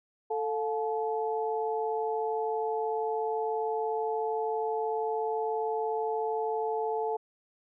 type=tone cluster; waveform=sine; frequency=441.5 / 709 / 862 Hz; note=A4 / F5 / A5; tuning=+6 / +26 / -36 cents; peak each=-30 / -36 / -33 dBFS; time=0.3-7.17 s; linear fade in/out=10 ms; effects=none